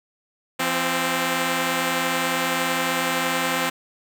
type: tone pair together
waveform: 5% pulse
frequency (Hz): 170.79 / 261.6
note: F3 / C4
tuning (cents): -38 / 0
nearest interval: perfect fifth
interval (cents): 738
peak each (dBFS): -15 / -11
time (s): 0.59-3.7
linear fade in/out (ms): 10
effects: none